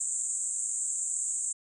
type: band-pass noise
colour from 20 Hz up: pink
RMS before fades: -32 dBFS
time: 0-1.53 s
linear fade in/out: 10 ms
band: 7100 to 8500 Hz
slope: 96 dB/octave
effects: none